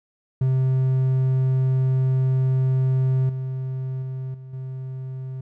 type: tone with level steps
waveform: triangle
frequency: 130.81 Hz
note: C3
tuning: in tune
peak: -15 / -23 / -25 / -34 / -27 dBFS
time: 0.41-5.41 s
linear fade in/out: 5 ms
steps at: 3.29 / 4.02 / 4.34 / 4.53 s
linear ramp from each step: 5 ms
effects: none